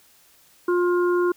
harmonic tone, 353.7 Hz, F4, 22 cents sharp, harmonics 1 / 3 / 4, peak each -18 / -28 / -30 dBFS, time 0.68-1.32 s, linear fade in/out 5 ms, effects white hiss -56 dBFS RMS until 1.36 s

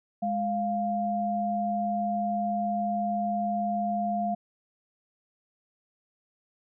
sine tone pair together, 207.7 / 698.6 Hz, G#3 / F5, 0 / 0 cents, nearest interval octave + major sixth, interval 2100 cents, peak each -30 / -27 dBFS, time 0.22-4.35 s, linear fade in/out 10 ms, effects none

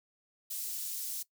white high-pass noise, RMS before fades -38 dBFS, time 0.5-1.23 s, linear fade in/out 10 ms, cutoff 5500 Hz, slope 12 dB/octave, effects noise-tail reverb RT60 0.1 s tail -19 dB re dry

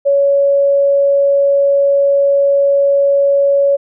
sine tone, 560 Hz, C#5, 18 cents sharp, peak -8 dBFS, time 0.05-3.77 s, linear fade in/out 20 ms, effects none

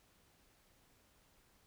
silence, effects pink hiss -70 dBFS RMS until 1.66 s

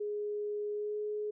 sine tone with pitch glide, 416.2 to 420.8 Hz, G#4 to G#4, +4 to +23 cents, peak -33 dBFS, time 0-1.31 s, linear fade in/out 10 ms, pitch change +19 cents, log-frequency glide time 0.73-0.97 s, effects none

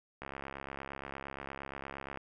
click train, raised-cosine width 0.5 ms, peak -26 dBFS, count 135, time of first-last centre 0.22-2.173 s, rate 68.6 Hz, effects none

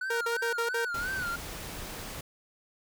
triangle tone with vibrato, 1471 Hz, F#6, 11 cents flat, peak -29 dBFS, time 0.01-1.36 s, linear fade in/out 5 ms, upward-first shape sine, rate 2.9 Hz, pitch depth 110 cents each way
sawtooth tone bursts, 466.2 Hz, A#4, in tune, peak -25 dBFS, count 5, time 0.1-0.85 s, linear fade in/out 5 ms, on 110 ms, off 50 ms
pink noise, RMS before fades -40 dBFS, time 0.94-2.21 s, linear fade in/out 5 ms
effects none

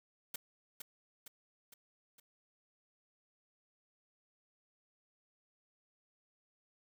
white noise with echo, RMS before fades -41 dBFS, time 0.34-0.36 s, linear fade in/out 5 ms, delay 460 ms, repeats 4, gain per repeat -5 dB, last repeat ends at 2.2 s, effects none

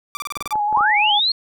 sawtooth tone bursts, 1174.7 Hz, D6, in tune, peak -21 dBFS, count 8, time 0.15-0.527 s, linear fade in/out 0 ms, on 20 ms, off 31 ms
clicks, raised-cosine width 1 ms, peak -18 dBFS, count 7, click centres 0.368 / 0.41 / 0.46 / 0.556 / 0.727 / 0.774 / 0.808 s
sine tone with vibrato, 841 Hz, G#5, 22 cents sharp, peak -17 dBFS, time 0.51-1.2 s, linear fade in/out 20 ms, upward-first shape square, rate 5.9 Hz, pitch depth 27 cents each way
sine linear sweep, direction up, 837 to 4342 Hz, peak -15 dBFS, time 0.74-1.32 s, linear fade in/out 5 ms
effects none

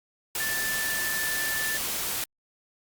sine tone in noise, 1760 Hz, A6, in tune, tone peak -29 dBFS, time 0.4-1.77 s, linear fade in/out 2 ms, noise white, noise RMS -30 dBFS, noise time 0.35-2.24 s, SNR -2 dB, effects Opus 48 kbps

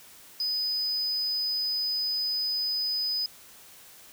triangle tone, 5000 Hz, D#8, 8 cents sharp, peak -25 dBFS, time 0.4-3.26 s, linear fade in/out 2 ms, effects white hiss -51 dBFS RMS until 4.12 s

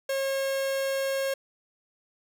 45% pulse tone, 542 Hz, C#5, 39 cents flat, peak -26 dBFS, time 0.09-1.34 s, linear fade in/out 5 ms, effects none

